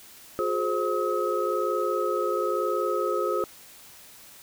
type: tone cluster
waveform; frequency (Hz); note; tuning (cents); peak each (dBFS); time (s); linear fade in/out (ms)
sine; 359.5 / 420.5 / 525 / 1275; F#4 / G#4 / C5 / D#6; -50 / +22 / +6 / +42; -29; 0.39-3.44; 0
effects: white hiss -49 dBFS RMS until 4.42 s